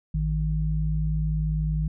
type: tone pair together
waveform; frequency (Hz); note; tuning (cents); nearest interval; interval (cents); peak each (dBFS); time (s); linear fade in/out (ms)
sine; 54.88 / 155.56; A1 / D#3; -4 / 0; octave + tritone; 1804; -25; 0.14-1.88; 5
effects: none